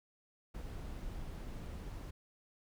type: noise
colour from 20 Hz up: brown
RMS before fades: -44 dBFS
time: 0.54-2.11 s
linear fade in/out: 10 ms
effects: none